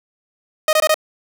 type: tone bursts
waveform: sawtooth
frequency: 622 Hz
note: D#5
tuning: 1 cent flat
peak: -8 dBFS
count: 4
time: 0.68-0.943 s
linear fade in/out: 2 ms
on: 50 ms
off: 21 ms
effects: none